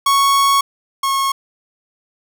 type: tone pair in turn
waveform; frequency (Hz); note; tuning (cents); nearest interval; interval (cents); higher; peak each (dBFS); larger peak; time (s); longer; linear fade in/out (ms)
45% pulse; 1108 / 1090.9; C#6 / C#6; -1 / -28; unison; 27; first; -11 / -15; first; 0.06-0.61 / 1.03-1.32; first; 5
effects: none